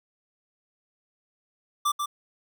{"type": "tone with echo", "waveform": "square", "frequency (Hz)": 1174.7, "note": "D6", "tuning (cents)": 0, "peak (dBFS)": -22, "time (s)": [1.85, 1.92], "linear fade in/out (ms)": 10, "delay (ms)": 140, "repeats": 1, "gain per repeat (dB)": -5, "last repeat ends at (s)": 2.06, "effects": []}